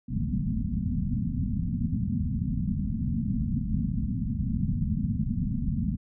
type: low-pass noise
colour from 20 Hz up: white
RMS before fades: -28 dBFS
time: 0.08-5.97 s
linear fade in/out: 20 ms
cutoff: 250 Hz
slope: 96 dB/octave
effects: none